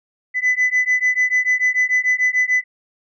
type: beating tone pair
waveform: sine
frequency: 2000 / 2006.8 Hz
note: B6 / B6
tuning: +21 / +27 cents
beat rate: 6.8 Hz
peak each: -16 dBFS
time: 0.34-2.64 s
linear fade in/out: 50 ms
effects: tanh soft clip ceiling -11 dBFS

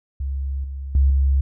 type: tone with level steps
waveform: sine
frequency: 68.1 Hz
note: C#2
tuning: 30 cents flat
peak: -22 / -27 / -12 / -14 dBFS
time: 0.2-1.41 s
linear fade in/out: 5 ms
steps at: 0.64 / 0.95 / 1.1 s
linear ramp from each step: 2 ms
effects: none

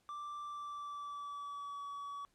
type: tone with pitch glide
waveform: triangle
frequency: 1174.7 to 1136.7 Hz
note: D6 to C#6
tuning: 0 to +43 cents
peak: -40 dBFS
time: 0.09-2.25 s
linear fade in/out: 0 ms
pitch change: -57 cents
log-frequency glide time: 0.43-1.85 s
effects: pink hiss -75 dBFS RMS until 2.34 s + low-pass 11000 Hz 12 dB/octave

